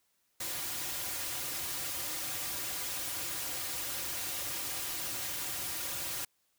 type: noise with comb filter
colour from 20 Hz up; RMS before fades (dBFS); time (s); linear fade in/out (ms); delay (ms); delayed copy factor
white; -37; 0.4-6.25; 5; 4.6; -1
effects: white hiss -75 dBFS RMS until 6.58 s